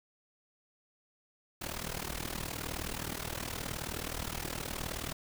pink noise with amplitude modulation, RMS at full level -35 dBFS, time 1.61-5.13 s, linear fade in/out 10 ms, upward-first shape sine, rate 39.1 Hz, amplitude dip 85%, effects none

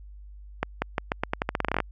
accelerating click train, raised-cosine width 0.5 ms, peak -9 dBFS, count 17, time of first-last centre 0.63-1.803 s, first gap 190 ms, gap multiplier 0.85, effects added 50 Hz sine -42 dBFS peak until 1.91 s

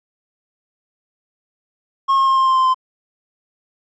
triangle tone with pitch steps, 1083 / 1074.9 / 1066.9 / 1058.9 / 1051 / 1043.1 / 1035.3 Hz, C#6 / C6 / C6 / C6 / C6 / C6 / C6, -41 / +46 / +33 / +20 / +7 / -6 / -19 cents, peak -10 dBFS, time 2.08-2.745 s, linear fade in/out 20 ms, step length 95 ms, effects resampled to 16000 Hz

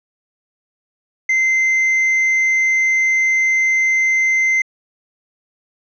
triangle tone, 2075 Hz, C7, 15 cents flat, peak -11 dBFS, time 1.29-4.62 s, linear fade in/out 5 ms, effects resampled to 16000 Hz

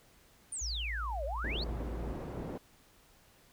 sine exponential two-way sweep, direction down then up, 9500 to 529 to 4676 Hz, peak -36 dBFS, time 0.52-1.64 s, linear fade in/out 5 ms, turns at 1.25 s
sine tone, 56.7 Hz, A#1, 47 cents flat, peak -36 dBFS, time 0.61-2.13 s, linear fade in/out 10 ms
white low-pass noise, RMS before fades -41 dBFS, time 1.44-2.58 s, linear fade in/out 5 ms, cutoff 420 Hz, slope 12 dB/octave
effects pink hiss -63 dBFS RMS until 3.52 s

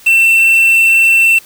triangle tone with quantisation, 2689 Hz, E7, 34 cents sharp, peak -4 dBFS, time 0.06-1.39 s, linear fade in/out 10 ms, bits 4, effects white hiss -40 dBFS RMS until 1.45 s

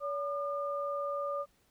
sine tone pair together, 569.6 / 1207 Hz, C#5 / D6, +47 / +47 cents, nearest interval octave + minor second, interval 1300 cents, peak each -34 / -36 dBFS, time 0-1.46 s, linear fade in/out 50 ms, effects pink hiss -70 dBFS RMS until 1.7 s

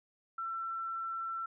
sine tone, 1344 Hz, E6, 33 cents sharp, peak -35 dBFS, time 0.38-1.46 s, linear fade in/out 5 ms, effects none

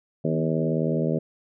harmonic tone with a mistuned harmonic, 79.4 Hz, D#2, 36 cents sharp, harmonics 2 / 3 / 4 / 5 / 6 / 7 / 8, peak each -25 / -28 / -32 / -30 / -31 / -31 / -34 dBFS, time 0.24-1.19 s, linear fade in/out 10 ms, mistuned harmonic 3, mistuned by +25 cents, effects none

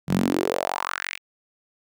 sawtooth tone with high-pass filter sweep, 45.67 Hz, F#1, 22 cents flat, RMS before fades -25 dBFS, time 0.07-1.19 s, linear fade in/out 50 ms, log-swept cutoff 150 to 2600 Hz, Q 4.1, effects none

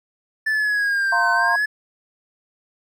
triangle exponential two-way sweep, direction down then up, 1760 to 1516 to 1725 Hz, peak -16 dBFS, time 0.46-1.66 s, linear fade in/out 10 ms, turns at 1.32 s
sine chord, F suspended fourth, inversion none, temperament just, 698.5 / 931.3 / 1047.7 Hz, F5 / Bb5 / C6, 0 / -2 / +2 cents, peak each -23 dBFS, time 1.12-1.56 s, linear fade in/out 5 ms
effects none

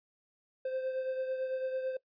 triangle beating tone pair, 520 / 529 Hz, C5 / C5, -11 / +19 cents, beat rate 9 Hz, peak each -31 / -40 dBFS, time 0.65-1.97 s, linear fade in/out 5 ms, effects noise-tail reverb RT60 0.1 s tail -21 dB re dry + resampled to 11025 Hz

